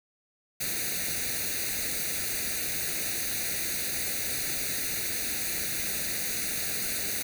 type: noise with comb filter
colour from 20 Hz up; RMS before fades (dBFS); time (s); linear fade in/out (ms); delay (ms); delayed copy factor
white; -31; 0.6-7.23; 10; 0.47; +0.85
effects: none